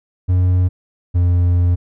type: tone pair in turn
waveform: triangle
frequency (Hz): 90.8 / 88.11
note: F#2 / F2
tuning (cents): -32 / +16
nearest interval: minor second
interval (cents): 52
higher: first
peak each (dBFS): -9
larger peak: neither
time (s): 0.28-0.69 / 1.14-1.76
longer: second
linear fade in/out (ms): 20
effects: none